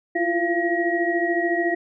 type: tone cluster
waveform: sine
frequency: 336.5 / 350.3 / 687 / 1900 Hz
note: E4 / F4 / F5 / A#6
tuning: +36 / +5 / -29 / +33 cents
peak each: -25 dBFS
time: 0.15-1.75 s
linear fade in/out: 10 ms
effects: none